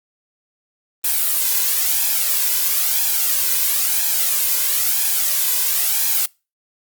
blue noise with flanger, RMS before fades -18 dBFS, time 1.04-6.26 s, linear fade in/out 5 ms, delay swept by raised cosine 1.2 to 2.01 ms, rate 1 Hz, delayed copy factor +0.55, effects noise-tail reverb RT60 0.3 s tail -26 dB re dry + Opus 32 kbps

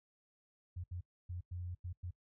sine tone bursts at uneven times, 88.8 Hz, F2, 29 cents sharp, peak -40 dBFS, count 6, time 0.76-0.84 / 0.91-1.01 / 1.29-1.41 / 1.51-1.75 / 1.84-1.93 / 2.03-2.11 s, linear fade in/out 10 ms, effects noise-tail reverb RT60 0.1 s tail -21 dB re dry

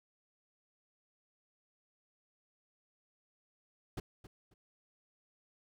brown noise with echo, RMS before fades -37 dBFS, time 3.97-4 s, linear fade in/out 5 ms, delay 270 ms, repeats 2, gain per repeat -13 dB, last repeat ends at 4.54 s, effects none

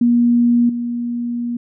sine tone with level steps, 238.8 Hz, A#3, 42 cents sharp, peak -10 / -19 dBFS, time 0.01-1.57 s, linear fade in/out 5 ms, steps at 0.69 s, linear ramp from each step 5 ms, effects none

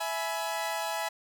sawtooth chord, E major, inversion none, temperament equal with one note detuned, 659.3 / 840.7 / 987.8 Hz, E5 / G#5 / B5, 0 / +21 / 0 cents, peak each -31 / -30 / -33 dBFS, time 0-1.09 s, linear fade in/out 10 ms, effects none

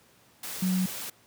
sine tone in noise, 185 Hz, F#3, in tune, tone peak -23 dBFS, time 0.62-0.86 s, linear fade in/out 5 ms, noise white, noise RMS -37 dBFS, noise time 0.43-1.1 s, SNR +11 dB, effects pink hiss -60 dBFS RMS until 1.26 s + high-pass 100 Hz 12 dB/octave

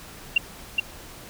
sine tone with echo, 2764 Hz, F7, 19 cents flat, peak -14 dBFS, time 0.36-0.38 s, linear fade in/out 5 ms, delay 420 ms, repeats 1, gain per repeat -3 dB, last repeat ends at 0.8 s, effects pink hiss -43 dBFS RMS until 1.29 s

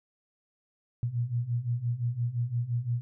sine beating tone pair, 116.54 / 122.34 Hz, A#2 / B2, 0 / -16 cents, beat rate 5.8 Hz, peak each -32 / -29 dBFS, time 1.03-3.01 s, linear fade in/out 0 ms, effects none

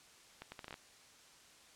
accelerating click train, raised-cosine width 0.3 ms, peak -30 dBFS, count 8, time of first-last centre 0.42-0.741 s, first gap 100 ms, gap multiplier 0.72, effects white hiss -61 dBFS RMS until 1.75 s + low-pass 8000 Hz 12 dB/octave

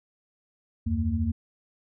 sine tone cluster, 78.6 / 92.5 / 228 Hz, D#2 / F#2 / A#3, +18 / 0 / -38 cents, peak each -28 dBFS, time 0.86-1.32 s, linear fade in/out 10 ms, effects none

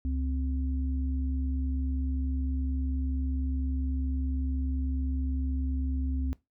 sine tone pair together, 68.9 / 260.5 Hz, C#2 / C4, -10 / -7 cents, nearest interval octave + major seventh, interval 2303 cents, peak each -28 / -35 dBFS, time 0.05-6.33 s, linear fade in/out 0 ms, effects noise-tail reverb RT60 0.2 s tail -20 dB re dry

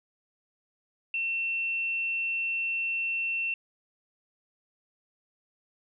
sine tone, 2700 Hz, E7, 41 cents sharp, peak -27 dBFS, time 1.14-3.54 s, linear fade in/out 2 ms, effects none

